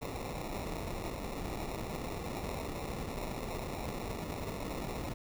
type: noise with sample-and-hold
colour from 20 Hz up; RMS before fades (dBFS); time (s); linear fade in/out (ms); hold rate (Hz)
pink; -39; 0.01-5.14; 10; 1575
effects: none